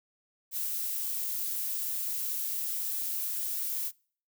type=noise; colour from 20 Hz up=violet; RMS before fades=-33 dBFS; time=0.51-3.92 s; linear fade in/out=50 ms; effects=noise-tail reverb RT60 0.5 s tail -26 dB re dry